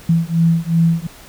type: beating tone pair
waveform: sine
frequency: 164.81 / 167.51 Hz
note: E3 / E3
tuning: 0 / +28 cents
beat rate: 2.7 Hz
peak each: -15 dBFS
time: 0.09-1.07 s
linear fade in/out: 5 ms
effects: pink hiss -41 dBFS RMS until 1.28 s